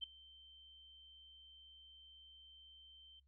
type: tone with ADSR envelope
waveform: sine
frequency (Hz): 3111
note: G7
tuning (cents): -14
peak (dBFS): -37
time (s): 0.01-3.2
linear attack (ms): 26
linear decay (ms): 6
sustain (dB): -21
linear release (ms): 9
effects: noise-tail reverb RT60 0.1 s tail -17 dB re dry + added 68 Hz sine -70 dBFS peak until 3.27 s